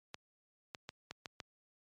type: clicks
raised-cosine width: 0.2 ms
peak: -25 dBFS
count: 6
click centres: 0.144 / 0.748 / 0.891 / 1.11 / 1.258 / 1.402 s
effects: high-pass 80 Hz 12 dB/octave + MP3 64 kbps